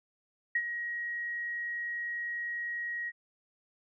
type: tone with ADSR envelope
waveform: sine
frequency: 1895 Hz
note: A#6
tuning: 28 cents sharp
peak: -24 dBFS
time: 0.55-3.12 s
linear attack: 6 ms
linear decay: 57 ms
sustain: -9 dB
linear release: 40 ms
effects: none